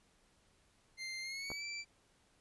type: tone with pitch glide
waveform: 25% pulse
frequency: 2093 to 2336 Hz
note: C7 to D7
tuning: 0 to -10 cents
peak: -37 dBFS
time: 0.97-1.85 s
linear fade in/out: 50 ms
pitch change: +190 cents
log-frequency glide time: 1.21-1.64 s
type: clicks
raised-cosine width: 1 ms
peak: -31 dBFS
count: 2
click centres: 1.503 / 1.517 s
effects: pink hiss -71 dBFS RMS until 2.4 s + resampled to 24000 Hz